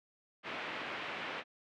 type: low-pass noise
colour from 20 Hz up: white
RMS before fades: -41 dBFS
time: 0.43-1.44 s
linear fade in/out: 50 ms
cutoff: 2800 Hz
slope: 24 dB/octave
effects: high-pass 200 Hz 12 dB/octave